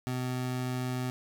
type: tone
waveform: 25% pulse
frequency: 126.6 Hz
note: B2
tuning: 43 cents sharp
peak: -27 dBFS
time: 0.07-1.1 s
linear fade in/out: 0 ms
effects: none